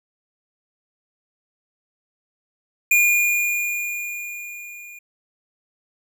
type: tone with level ramp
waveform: square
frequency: 2425 Hz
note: D#7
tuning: 45 cents flat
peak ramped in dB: -13 to -39 dBFS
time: 2.91-4.99 s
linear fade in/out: 5 ms
effects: none